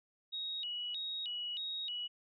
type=tone with vibrato; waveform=sine; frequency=3322 Hz; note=G#7; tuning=in tune; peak=-37 dBFS; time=0.32-2.08 s; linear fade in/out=20 ms; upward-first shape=square; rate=1.6 Hz; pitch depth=220 cents each way; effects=none